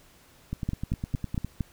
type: two click trains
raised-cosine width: 5 ms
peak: -15 / -18 dBFS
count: 5 / 10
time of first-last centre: 0.69-1.607 / 0.53-1.446 s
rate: 4.36 / 9.82 Hz
effects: pink hiss -57 dBFS RMS until 1.72 s